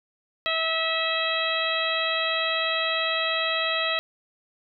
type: harmonic tone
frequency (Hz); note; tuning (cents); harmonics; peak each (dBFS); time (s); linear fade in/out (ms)
649; E5; -27; 1 / 2 / 3 / 4 / 5 / 6; -30 / -30 / -30 / -30 / -30 / -30; 0.46-3.99; 0
effects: none